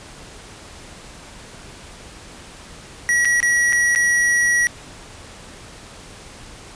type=tone with dropouts; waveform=square; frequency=1922 Hz; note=B6; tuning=48 cents flat; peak=-15 dBFS; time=3.09-4.67 s; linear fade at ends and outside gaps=0 ms; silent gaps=3.248-3.254 / 3.403-3.428 / 3.725-3.73 / 3.95-3.959 s; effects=pink hiss -40 dBFS RMS until 6.75 s + resampled to 22050 Hz